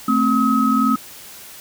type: tone cluster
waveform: sine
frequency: 222.1 / 263.9 / 1275 Hz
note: A3 / C4 / D#6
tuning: +16 / +15 / +42 cents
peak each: -18 dBFS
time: 0.08-0.96 s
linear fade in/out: 5 ms
effects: white hiss -39 dBFS RMS until 1.6 s